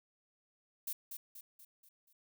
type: noise with echo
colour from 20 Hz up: violet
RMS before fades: -39 dBFS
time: 0.87-0.93 s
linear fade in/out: 5 ms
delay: 240 ms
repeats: 5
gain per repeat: -6 dB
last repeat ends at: 2.13 s
effects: none